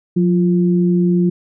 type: tone pair together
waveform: sine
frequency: 178.6 / 347.4 Hz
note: F3 / F4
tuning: +39 / -9 cents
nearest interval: octave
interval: 1152 cents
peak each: -12 / -18 dBFS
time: 0.16-1.3 s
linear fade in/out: 10 ms
effects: none